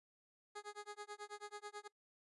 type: tone with tremolo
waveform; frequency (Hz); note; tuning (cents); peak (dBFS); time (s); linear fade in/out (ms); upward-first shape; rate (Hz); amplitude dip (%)
15% pulse; 415.3; G#4; 0; -39; 0.55-1.88; 10; sine; 9.2; 100
effects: noise-tail reverb RT60 0.1 s tail -21 dB re dry + resampled to 24000 Hz